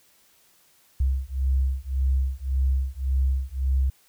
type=beating tone pair; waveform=sine; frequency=65.41 / 67.21 Hz; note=C2 / C2; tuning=0 / +47 cents; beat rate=1.8 Hz; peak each=-24 dBFS; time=1-3.9 s; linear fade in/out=5 ms; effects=white hiss -60 dBFS RMS until 4.08 s